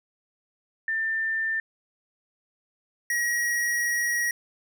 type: tone pair in turn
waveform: sine / square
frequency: 1790 / 1901.9 Hz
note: A6 / A#6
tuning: +29 / +34 cents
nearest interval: minor second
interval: 105 cents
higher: second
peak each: -24 dBFS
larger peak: neither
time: 0.88-1.6 / 3.1-4.31 s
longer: second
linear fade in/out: 2 ms
effects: none